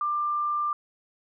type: tone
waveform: sine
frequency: 1189 Hz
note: D6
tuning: 21 cents sharp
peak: -24 dBFS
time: 0.01-0.73 s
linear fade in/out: 2 ms
effects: none